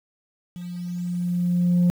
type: tone with level ramp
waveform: sine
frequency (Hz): 176.4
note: F3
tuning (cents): +18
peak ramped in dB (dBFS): -32 to -12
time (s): 0.56-1.9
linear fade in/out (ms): 0
effects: tanh soft clip ceiling -14 dBFS + 8-bit